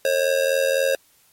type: tone with amplitude modulation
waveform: square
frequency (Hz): 539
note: C#5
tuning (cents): -49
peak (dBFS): -15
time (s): 0.05-0.95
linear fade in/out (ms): 2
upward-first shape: sine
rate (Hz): 83.8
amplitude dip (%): 75
effects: white hiss -58 dBFS RMS until 1.32 s + MP3 64 kbps